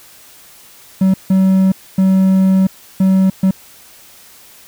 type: tone bursts at uneven times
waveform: triangle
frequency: 190 Hz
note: F#3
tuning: 46 cents sharp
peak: -6 dBFS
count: 5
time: 1.01-1.14 / 1.3-1.72 / 1.98-2.67 / 3-3.3 / 3.43-3.51 s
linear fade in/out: 5 ms
effects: white hiss -42 dBFS RMS until 4.67 s

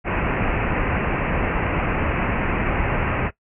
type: low-pass noise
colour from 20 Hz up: pink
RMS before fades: -22 dBFS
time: 0.04-3.31 s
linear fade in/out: 50 ms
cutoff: 2700 Hz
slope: 96 dB/octave
effects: noise-tail reverb RT60 0.1 s tail -18 dB re dry

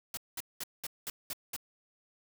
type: noise bursts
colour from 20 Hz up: white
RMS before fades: -38 dBFS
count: 7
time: 0.14-1.564 s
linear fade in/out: 2 ms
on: 32 ms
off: 200 ms
effects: none

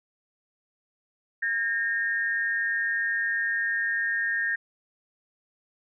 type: tone pair together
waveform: sine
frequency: 1616.8 / 1837 Hz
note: G#6 / A#6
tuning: -47 / -26 cents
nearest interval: major second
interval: 221 cents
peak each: -28 / -26 dBFS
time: 1.42-4.56 s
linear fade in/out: 10 ms
effects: none

